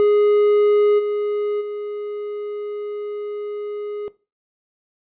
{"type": "tone with level steps", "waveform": "triangle", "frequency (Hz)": 415.3, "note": "G#4", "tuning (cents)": 0, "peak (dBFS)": [-10, -17, -23], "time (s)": [0, 4.08], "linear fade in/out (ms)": 0, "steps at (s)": [0.98, 1.6], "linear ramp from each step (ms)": 20, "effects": ["noise-tail reverb RT60 0.3 s tail -18 dB re dry", "resampled to 8000 Hz"]}